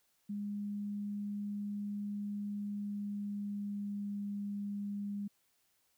sine tone with pitch glide, 204.7 to 202.8 Hz, G#3 to G#3, -25 to -41 cents, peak -36 dBFS, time 0.29-5.28 s, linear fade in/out 10 ms, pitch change -16 cents, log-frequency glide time 2.58-4.26 s, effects white hiss -75 dBFS RMS until 5.97 s

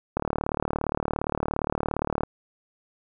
click train, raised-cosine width 1 ms, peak -11 dBFS, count 78, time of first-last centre 0.17-2.234 s, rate 37.3 Hz, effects none

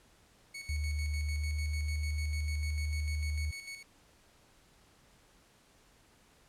sawtooth tone with tremolo, 2217 Hz, C#7, in tune, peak -37 dBFS, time 0.54-3.83 s, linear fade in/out 10 ms, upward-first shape square, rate 6.7 Hz, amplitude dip 55%
sine tone with pitch glide, 74.6 to 75.34 Hz, D2 to D2, +28 to +45 cents, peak -31 dBFS, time 0.69-3.51 s, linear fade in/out 5 ms, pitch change +17 cents, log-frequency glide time 1.37-1.54 s
effects pink hiss -64 dBFS RMS until 6.48 s + low-pass 11000 Hz 12 dB/octave

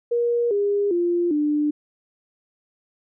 sine tone with pitch steps, 474.8 / 406.2 / 347.6 / 297.4 Hz, A#4 / G#4 / F4 / D4, +32 / -38 / -8 / +22 cents, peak -18 dBFS, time 0.11-1.71 s, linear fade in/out 10 ms, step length 400 ms, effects none

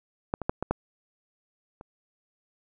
clicks, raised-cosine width 1 ms, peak -12 / -19 / -10 / -15 / -10 / -29 dBFS, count 6, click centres 0.339 / 0.417 / 0.495 / 0.626 / 0.71 / 1.811 s, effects none

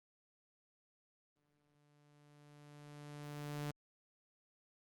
sawtooth tone with exponential growth, 146.8 Hz, D3, in tune, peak -35 dBFS, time 1.36-3.71 s, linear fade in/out 5 ms, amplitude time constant 510 ms, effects Opus 32 kbps

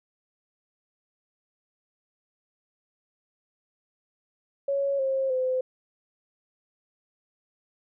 sine tone with pitch steps, 556 / 534.3 / 513.4 Hz, C#5 / C5 / C5, +5 / +36 / -33 cents, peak -23 dBFS, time 4.68-5.61 s, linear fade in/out 5 ms, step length 310 ms, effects none

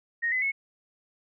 sine tone with pitch steps, 1864.7 / 2022 / 2192 Hz, A#6 / B6 / C#7, 0 / +40 / -20 cents, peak -24 dBFS, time 0.22-0.52 s, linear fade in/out 20 ms, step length 100 ms, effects none

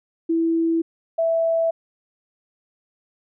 sine tone pair in turn, 329.6 / 659.2 Hz, E4 / E5, 0 / 0 cents, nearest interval octave, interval 1200 cents, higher second, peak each -17 dBFS, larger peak neither, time 0.29-0.82 / 1.18-1.71 s, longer neither, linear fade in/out 10 ms, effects none

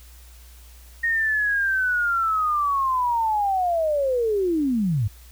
sine linear sweep, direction down, 1864.7 to 92.5 Hz, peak -19 dBFS, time 1.03-5.08 s, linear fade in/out 10 ms, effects added 60 Hz sine -44 dBFS peak until 5.31 s + white hiss -52 dBFS RMS until 5.31 s

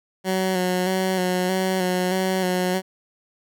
15% pulse tone with vibrato, 185 Hz, F#3, in tune, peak -14 dBFS, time 0.24-2.82 s, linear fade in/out 50 ms, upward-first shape square, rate 1.6 Hz, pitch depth 27 cents each way, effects none

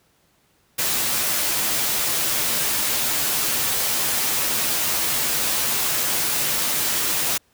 white noise with comb filter, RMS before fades -22 dBFS, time 0.78-7.38 s, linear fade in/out 10 ms, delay 11 ms, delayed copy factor -0.5, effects pink hiss -62 dBFS RMS until 7.53 s + high-pass 60 Hz 12 dB/octave

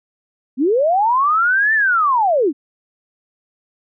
sine linear two-way sweep, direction up then down, 233.1 to 1800 to 251.7 Hz, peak -12 dBFS, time 0.57-2.53 s, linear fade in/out 50 ms, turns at 1.74 s, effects none

